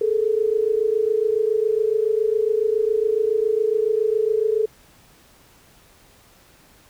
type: tone pair together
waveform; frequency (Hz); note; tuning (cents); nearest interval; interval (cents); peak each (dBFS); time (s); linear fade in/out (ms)
sine; 422.6 / 449.8; G#4 / A4; +30 / +38; minor second; 108; -20; 0.01-4.66; 5
effects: pink hiss -53 dBFS RMS until 6.89 s